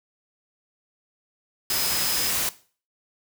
sine tone in noise, 5070 Hz, D#8, 32 cents sharp, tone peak -28 dBFS, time 1.7-2.3 s, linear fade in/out 2 ms, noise white, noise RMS -25 dBFS, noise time 1.7-2.49 s, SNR -6 dB, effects noise-tail reverb RT60 0.4 s tail -17 dB re dry

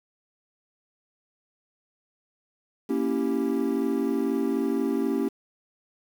triangle chord, A# diminished seventh, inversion none, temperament equal, 233.1 / 277.2 / 329.6 / 392 Hz, A#3 / C#4 / E4 / G4, 0 / 0 / 0 / 0 cents, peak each -27 / -25 / -29 / -27 dBFS, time 2.89-5.29 s, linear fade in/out 10 ms, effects 8-bit

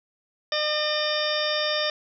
harmonic tone, 605 Hz, D#5, 49 cents flat, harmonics 1 / 2 / 3 / 4 / 5 / 6 / 8 / 9, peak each -27 / -33 / -31 / -36 / -34 / -29 / -33 / -33 dBFS, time 0.52-1.9 s, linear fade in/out 2 ms, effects none

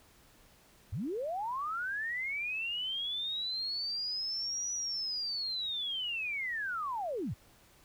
sine linear two-way sweep, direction up then down, 71.8 to 5900 to 71.8 Hz, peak -33 dBFS, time 0.92-7.34 s, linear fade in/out 10 ms, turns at 4.72 s, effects pink hiss -62 dBFS RMS until 7.84 s

